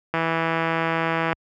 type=click train; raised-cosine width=0.5 ms; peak=-8 dBFS; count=196; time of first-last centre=0.14-1.329 s; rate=164 Hz; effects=high-pass 60 Hz 12 dB/octave